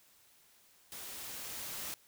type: noise with level ramp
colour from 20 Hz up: white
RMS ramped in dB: -46 to -41 dBFS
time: 0.92-1.94 s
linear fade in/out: 0 ms
effects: white hiss -65 dBFS RMS until 2.07 s